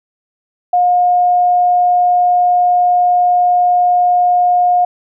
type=tone; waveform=sine; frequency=715 Hz; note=F5; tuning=41 cents sharp; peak=-8 dBFS; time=0.73-4.85 s; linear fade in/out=5 ms; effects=none